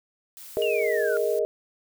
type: noise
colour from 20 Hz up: blue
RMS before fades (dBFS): -43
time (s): 0.37-1.39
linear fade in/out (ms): 0
type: chord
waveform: sine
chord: Ab suspended second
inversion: none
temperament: equal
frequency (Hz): 415.3 / 466.2 / 622.3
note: Ab4 / Bb4 / Eb5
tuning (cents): 0 / 0 / 0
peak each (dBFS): -26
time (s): 0.57-1.45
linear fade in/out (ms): 0
type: exponential sweep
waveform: sine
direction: down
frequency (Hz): 2900 to 1396.9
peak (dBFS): -29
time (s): 0.62-1.17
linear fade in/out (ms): 0
effects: none